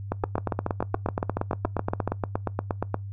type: two click trains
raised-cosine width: 1 ms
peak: -11 / -11 dBFS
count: 25 / 14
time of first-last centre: 0.12-2.944 / 0.24-2.076 s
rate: 8.5 / 7.08 Hz
effects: noise-tail reverb RT60 0.2 s tail -24 dB re dry + added 99 Hz sine -33 dBFS peak until 3.12 s